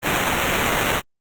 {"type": "noise with sample-and-hold", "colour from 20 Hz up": "violet", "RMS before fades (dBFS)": -20, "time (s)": [0.02, 1.02], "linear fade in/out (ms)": 50, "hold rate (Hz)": 4900, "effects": ["Opus 32 kbps"]}